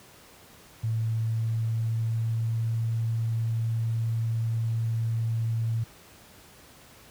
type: tone with pitch glide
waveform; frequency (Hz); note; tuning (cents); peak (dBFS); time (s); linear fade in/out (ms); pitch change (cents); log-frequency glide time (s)
sine; 112.5 to 113.81; A2 to A#2; +39 to -41; -24; 0.83-5.84; 10; +20; 1.06-2.75
effects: pink hiss -52 dBFS RMS until 7.1 s + high-pass 60 Hz 12 dB/octave